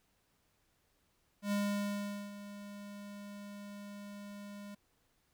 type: tone with ADSR envelope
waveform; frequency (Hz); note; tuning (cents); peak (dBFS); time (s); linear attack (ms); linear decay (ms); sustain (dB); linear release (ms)
square; 203.4; G#3; -36; -31; 1.42-4.75; 100; 790; -15; 8
effects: pink hiss -75 dBFS RMS until 5.33 s